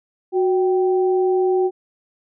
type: tone pair together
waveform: sine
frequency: 369.2 / 778.3 Hz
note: F#4 / G5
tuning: -4 / -13 cents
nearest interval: octave + minor second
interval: 1291 cents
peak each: -15 / -25 dBFS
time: 0.32-1.71 s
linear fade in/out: 50 ms
effects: none